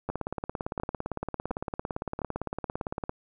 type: two click trains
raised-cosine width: 1 ms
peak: -17 / -18 dBFS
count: 54 / 4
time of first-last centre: 0.1-3.094 / 0.09-2.218 s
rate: 17.7 / 1.41 Hz
effects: none